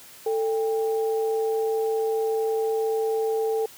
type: tone pair together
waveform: sine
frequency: 443.9 / 796 Hz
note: A4 / G5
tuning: +15 / +26 cents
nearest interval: minor seventh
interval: 1011 cents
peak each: -22 / -32 dBFS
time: 0.26-3.66 s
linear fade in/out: 5 ms
effects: white hiss -47 dBFS RMS until 3.77 s + high-pass 60 Hz 12 dB/octave